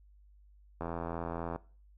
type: click train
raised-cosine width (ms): 1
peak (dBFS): -23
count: 64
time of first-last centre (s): 0.81-1.56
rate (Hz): 84
effects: noise-tail reverb RT60 0.4 s tail -20 dB re dry + added 50 Hz sine -57 dBFS peak until 1.97 s